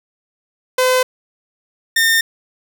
sawtooth tone pair in turn, 510 / 1817.4 Hz, C5 / A#6, -44 / -44 cents, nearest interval octave + minor seventh, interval 2200 cents, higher second, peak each -8 dBFS, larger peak neither, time 0.78-1.03 / 1.96-2.21 s, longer neither, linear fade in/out 5 ms, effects none

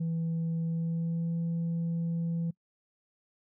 sine tone with pitch glide, 164.81 to 167.5 Hz, E3 to E3, 0 to +28 cents, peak -26 dBFS, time 0-2.51 s, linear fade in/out 10 ms, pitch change +28 cents, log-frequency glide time 0.65-1.34 s, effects noise-tail reverb RT60 0.1 s tail -25 dB re dry + tanh soft clip ceiling -27 dBFS

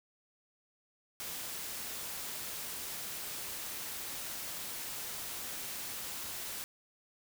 white noise with amplitude modulation, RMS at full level -40 dBFS, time 1.2-6.64 s, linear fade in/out 0 ms, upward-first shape sine, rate 246 Hz, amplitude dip 25%, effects none

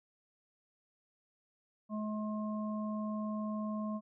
harmonic tone, 213.2 Hz, G#3, 46 cents sharp, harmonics 1 / 3 / 5, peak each -35 / -44 / -45 dBFS, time 1.89-4.01 s, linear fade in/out 50 ms, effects none

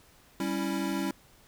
square chord, C# diminished, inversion second, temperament equal, 196 / 277.2 / 329.6 Hz, G3 / C#4 / E4, 0 / 0 / 0 cents, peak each -34 dBFS, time 0.4-1.11 s, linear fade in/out 2 ms, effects pink hiss -59 dBFS RMS until 1.47 s

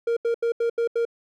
triangle tone bursts, 466.2 Hz, A#4, in tune, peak -18 dBFS, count 6, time 0.07-1.052 s, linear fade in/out 5 ms, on 97 ms, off 80 ms, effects none

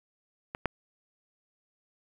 clicks, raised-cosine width 0.5 ms, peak -20 / -12 dBFS, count 2, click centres 0.549 / 0.657 s, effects 8-bit

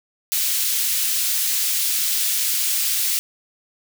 white high-pass noise, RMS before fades -21 dBFS, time 0.32-3.19 s, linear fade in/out 0 ms, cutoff 2800 Hz, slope 12 dB/octave, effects none

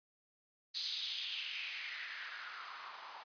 blue noise with band-pass filter sweep, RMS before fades -43 dBFS, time 0.74-3.24 s, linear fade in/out 20 ms, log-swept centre 4400 to 870 Hz, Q 3.7, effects resampled to 11025 Hz

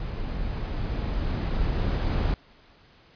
brown noise with level ramp, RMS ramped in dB -32 to -23 dBFS, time 0-2.34 s, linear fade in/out 2 ms, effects pink hiss -56 dBFS RMS until 3.15 s + resampled to 11025 Hz

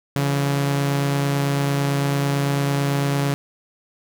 sawtooth tone pair together, 140.5 / 169.49 Hz, C#3 / E3, +24 / +48 cents, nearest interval minor third, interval 324 cents, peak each -15 / -26 dBFS, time 0.16-3.34 s, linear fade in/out 0 ms, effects none

